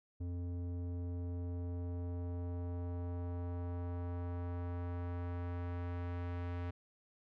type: tone with low-pass filter sweep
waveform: square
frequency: 87.7 Hz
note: F2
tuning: 8 cents sharp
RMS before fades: -40 dBFS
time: 0.2-6.71 s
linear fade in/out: 10 ms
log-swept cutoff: 330 to 2200 Hz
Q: 0.87
effects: none